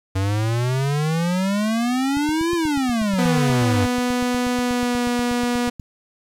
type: exponential two-way sweep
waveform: square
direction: up then down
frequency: 94.1 to 349.2 to 94.1 Hz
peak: -19 dBFS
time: 0.15-3.86 s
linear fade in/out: 10 ms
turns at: 2.54 s
type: click train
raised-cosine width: 5 ms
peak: -21 dBFS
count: 31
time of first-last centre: 2.17-5.798 s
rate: 8.27 Hz
type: tone with pitch glide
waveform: sawtooth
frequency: 246.9 to 242.7 Hz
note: B3 to B3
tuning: 0 to -30 cents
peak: -15 dBFS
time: 3.18-5.7 s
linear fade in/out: 10 ms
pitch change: -30 cents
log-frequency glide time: 4.55-5.07 s
effects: low-pass 11000 Hz 12 dB/octave + 8-bit